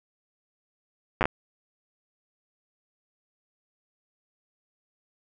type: slowing click train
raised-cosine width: 0.5 ms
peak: -8 dBFS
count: 5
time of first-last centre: 1.21-1.255 s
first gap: 8 ms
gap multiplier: 1.24
effects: none